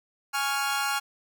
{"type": "chord", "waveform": "sawtooth", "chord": "Db major", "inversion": "second", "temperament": "equal", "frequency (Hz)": [830.6, 1108.7, 1396.9], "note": ["Ab5", "Db6", "F6"], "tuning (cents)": [0, 0, 0], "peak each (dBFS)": [-26, -29, -25], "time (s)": [0.33, 1], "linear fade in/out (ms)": 20, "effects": []}